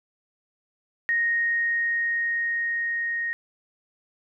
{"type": "tone with level ramp", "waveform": "sine", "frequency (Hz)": 1864.7, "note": "A#6", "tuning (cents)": 0, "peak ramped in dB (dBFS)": [-20, -25], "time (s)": [1.09, 3.33], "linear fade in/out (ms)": 0, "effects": []}